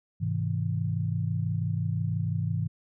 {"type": "chord", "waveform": "sine", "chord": "Ab augmented", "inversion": "none", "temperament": "just", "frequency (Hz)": [103.83, 129.78, 162.23], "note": ["Ab2", "C3", "E3"], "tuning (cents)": [0, -14, -27], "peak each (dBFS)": [-29, -32, -30], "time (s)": [0.2, 2.68], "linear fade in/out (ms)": 20, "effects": []}